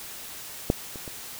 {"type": "clicks", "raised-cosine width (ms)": 2, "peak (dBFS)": [-6, -25, -24], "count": 3, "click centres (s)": [0.701, 0.958, 1.078], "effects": ["white hiss -40 dBFS RMS until 1.39 s"]}